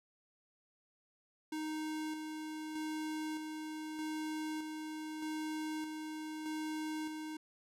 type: tone with tremolo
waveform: square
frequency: 310.6 Hz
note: D#4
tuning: 3 cents flat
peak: -38 dBFS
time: 1.52-7.37 s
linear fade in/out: 5 ms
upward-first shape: square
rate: 0.81 Hz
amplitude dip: 35%
effects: low-pass 12000 Hz 12 dB/octave